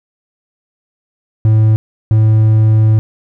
triangle tone pair in turn, 109.2 / 109.2 Hz, A2 / A2, -13 / -13 cents, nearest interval unison, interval 0 cents, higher neither, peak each -4 dBFS, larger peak neither, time 1.45-1.76 / 2.11-2.99 s, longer second, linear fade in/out 0 ms, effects none

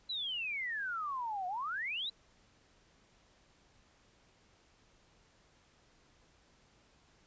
sine exponential two-way sweep, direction down then up, 4054 to 710 to 4054 Hz, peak -35 dBFS, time 0.09-2.1 s, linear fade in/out 10 ms, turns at 1.47 s, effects pink hiss -67 dBFS RMS until 7.26 s + resampled to 16000 Hz

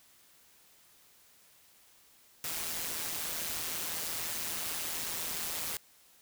white noise with amplitude modulation, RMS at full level -34 dBFS, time 2.44-5.77 s, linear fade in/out 2 ms, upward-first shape sine, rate 163 Hz, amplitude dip 55%, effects white hiss -62 dBFS RMS until 6.21 s

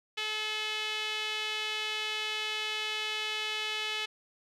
sawtooth tone with band-pass filter, 430 Hz, A4, 40 cents flat, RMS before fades -34 dBFS, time 0.17-4.06 s, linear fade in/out 10 ms, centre 3000 Hz, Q 2.6, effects none

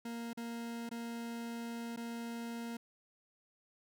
40% pulse tone with dropouts, 233.1 Hz, A#3, in tune, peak -39 dBFS, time 0.05-2.77 s, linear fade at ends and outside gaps 5 ms, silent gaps 0.332-0.373 / 0.892-0.912 / 1.963-1.972 s, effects none

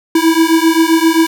square beating tone pair, 322.5 / 330.1 Hz, E4 / E4, -38 / +2 cents, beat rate 7.6 Hz, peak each -12 dBFS, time 0.15-1.27 s, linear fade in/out 5 ms, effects none

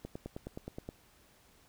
click train, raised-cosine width 2 ms, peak -27 dBFS, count 9, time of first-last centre 0.05-0.889 s, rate 9.53 Hz, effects pink hiss -64 dBFS RMS until 1.68 s

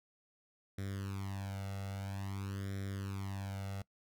sawtooth tone with flanger, 98 Hz, G2, in tune, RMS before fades -41 dBFS, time 0.78-3.82 s, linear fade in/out 5 ms, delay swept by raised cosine 0.54 to 1.48 ms, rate 0.5 Hz, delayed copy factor +0.9, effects noise-tail reverb RT60 0.1 s tail -21 dB re dry

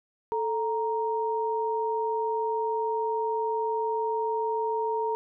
sine tone pair together, 440 / 933.4 Hz, A4 / A#5, 0 / +2 cents, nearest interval octave + minor second, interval 1302 cents, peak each -28 / -28 dBFS, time 0.32-5.15 s, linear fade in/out 0 ms, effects none

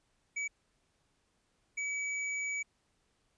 square tone bursts at uneven times, 2282 Hz, C#7, 50 cents sharp, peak -34 dBFS, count 2, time 0.36-0.48 / 1.77-2.63 s, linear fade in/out 10 ms, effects pink hiss -75 dBFS RMS until 3.37 s + resampled to 22050 Hz

